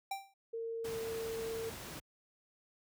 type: tone with exponential decay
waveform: square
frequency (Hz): 784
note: G5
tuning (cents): 0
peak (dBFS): -34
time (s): 0.11-0.34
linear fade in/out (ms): 5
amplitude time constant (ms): 50
type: tone with pitch glide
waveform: sine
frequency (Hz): 456.8 to 452.1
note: A#4 to A4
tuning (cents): -35 to +47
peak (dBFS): -37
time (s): 0.53-1.7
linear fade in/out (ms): 10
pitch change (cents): -18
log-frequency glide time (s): 0.81-0.94
type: noise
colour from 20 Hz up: pink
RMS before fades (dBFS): -46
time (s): 0.84-2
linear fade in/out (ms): 10
effects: high-pass 60 Hz 12 dB/octave